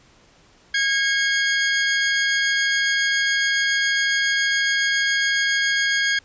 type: tone pair together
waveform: sawtooth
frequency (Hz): 1634.7 / 2182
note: G#6 / C#7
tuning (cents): -28 / -28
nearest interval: perfect fourth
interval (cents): 500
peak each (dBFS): -15 / -22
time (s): 0.74-6.19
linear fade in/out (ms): 5
effects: pink hiss -54 dBFS RMS until 6.24 s + resampled to 16000 Hz